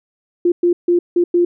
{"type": "tone bursts at uneven times", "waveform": "sine", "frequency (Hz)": 349.2, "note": "F4", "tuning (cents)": 0, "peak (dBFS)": -10, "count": 5, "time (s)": [[0.45, 0.52], [0.63, 0.73], [0.88, 0.99], [1.16, 1.24], [1.34, 1.45]], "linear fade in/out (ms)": 5, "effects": []}